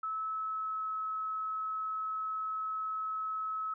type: tone with pitch glide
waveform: sine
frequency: 1300 to 1291 Hz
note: E6 to E6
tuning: -24 to -37 cents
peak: -33 dBFS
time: 0.03-3.74 s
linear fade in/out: 5 ms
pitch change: -13 cents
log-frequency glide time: 0.26-0.94 s
effects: none